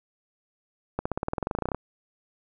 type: accelerating click train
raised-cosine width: 1 ms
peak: -13 dBFS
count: 18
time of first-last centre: 0.99-1.746 s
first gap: 65 ms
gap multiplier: 0.95
effects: none